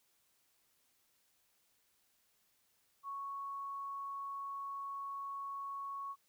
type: tone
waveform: sine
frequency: 1108.7 Hz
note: C#6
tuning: in tune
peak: -40 dBFS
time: 3.03-6.16 s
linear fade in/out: 50 ms
effects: white hiss -75 dBFS RMS until 6.28 s